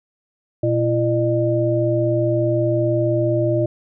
sine tone cluster, 119.8 / 339.1 / 604 Hz, A#2 / E4 / D5, +48 / +49 / +48 cents, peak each -20 dBFS, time 0.63-3.66 s, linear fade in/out 5 ms, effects none

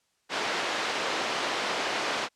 pink band-pass noise, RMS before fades -30 dBFS, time 0.29-2.29 s, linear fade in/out 50 ms, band 470 to 4600 Hz, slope 12 dB/octave, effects white hiss -72 dBFS RMS until 2.35 s + low-pass 8000 Hz 12 dB/octave

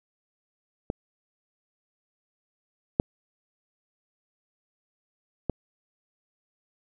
clicks, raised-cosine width 2 ms, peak -14 / -6 / -12 dBFS, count 3, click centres 0.901 / 2.999 / 5.497 s, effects none

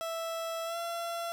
30% pulse tone with pitch glide, 659.3 to 679.4 Hz, E5 to F5, 0 to -48 cents, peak -31 dBFS, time 0.01-1.32 s, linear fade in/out 0 ms, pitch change +52 cents, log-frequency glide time 0.64-0.77 s, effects none

